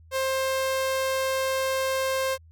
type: tone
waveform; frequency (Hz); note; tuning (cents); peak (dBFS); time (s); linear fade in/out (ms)
sawtooth; 529; C5; +19; -20; 0.11-2.38; 50
effects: added 81 Hz sine -49 dBFS peak until 2.51 s